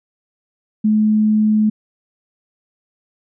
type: tone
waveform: sine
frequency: 214.4 Hz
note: A3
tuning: 45 cents flat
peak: -11 dBFS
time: 0.84-1.7 s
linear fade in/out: 10 ms
effects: none